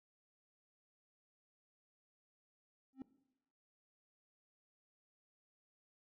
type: tone with exponential growth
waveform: triangle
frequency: 264.6 Hz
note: C4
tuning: 20 cents sharp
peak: -38 dBFS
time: 2.93-3.02 s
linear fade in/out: 1 ms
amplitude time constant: 19 ms
effects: noise-tail reverb RT60 0.9 s tail -17 dB re dry